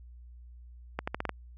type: accelerating click train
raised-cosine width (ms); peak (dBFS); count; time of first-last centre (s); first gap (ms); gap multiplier
0.5; -16; 6; 0.99-1.293; 85; 0.83
effects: added 60 Hz sine -47 dBFS peak until 1.57 s